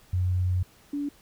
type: tone pair in turn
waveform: sine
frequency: 91 / 287.5 Hz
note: F#2 / D4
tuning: -28 / -37 cents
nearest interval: octave + minor sixth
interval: 1991 cents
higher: second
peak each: -22 / -27 dBFS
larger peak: first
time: 0.13-0.63 / 0.93-1.09 s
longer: first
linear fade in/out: 5 ms
effects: pink hiss -57 dBFS RMS until 1.21 s